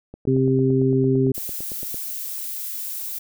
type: click train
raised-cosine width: 2 ms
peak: -23 dBFS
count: 17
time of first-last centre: 0.14-1.944 s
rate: 8.87 Hz
type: harmonic tone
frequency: 131.9 Hz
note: C3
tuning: 14 cents sharp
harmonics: 1 / 2 / 3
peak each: -20 / -20 / -20 dBFS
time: 0.27-1.32 s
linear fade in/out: 5 ms
type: noise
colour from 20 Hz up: violet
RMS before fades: -30 dBFS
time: 1.34-3.19 s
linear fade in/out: 10 ms
effects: none